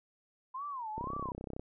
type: tone with vibrato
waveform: sine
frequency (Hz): 999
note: B5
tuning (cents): +20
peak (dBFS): -37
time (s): 0.54-1.32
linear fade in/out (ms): 10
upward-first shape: sine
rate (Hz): 2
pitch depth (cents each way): 270
type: click train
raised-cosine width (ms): 2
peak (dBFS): -27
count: 21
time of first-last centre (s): 0.98-1.595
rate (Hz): 32.5
effects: none